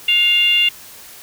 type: tone with frequency modulation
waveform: sine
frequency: 2794 Hz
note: F7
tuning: in tune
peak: -11 dBFS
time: 0.08-0.69 s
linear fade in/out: 5 ms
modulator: 666 Hz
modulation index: 0.57
effects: white hiss -39 dBFS RMS until 1.22 s